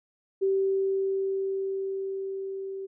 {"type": "tone with level ramp", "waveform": "sine", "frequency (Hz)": 387.4, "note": "G4", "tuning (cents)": -20, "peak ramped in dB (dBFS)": [-21, -33], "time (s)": [0.41, 2.87], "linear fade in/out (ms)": 20, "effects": []}